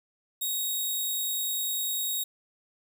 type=tone; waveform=5% pulse; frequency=3770 Hz; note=A#7; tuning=19 cents sharp; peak=-20 dBFS; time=0.41-2.24 s; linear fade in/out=10 ms; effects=none